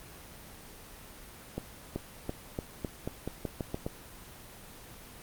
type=accelerating click train; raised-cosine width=2 ms; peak=-19 dBFS; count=11; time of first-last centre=1.58-3.865 s; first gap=380 ms; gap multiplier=0.88; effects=pink hiss -49 dBFS RMS until 5.22 s + Opus 24 kbps